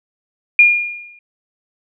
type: tone with exponential decay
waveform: sine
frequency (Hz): 2420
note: D#7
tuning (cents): -49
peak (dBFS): -3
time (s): 0.59-1.19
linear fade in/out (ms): 2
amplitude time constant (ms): 130
effects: none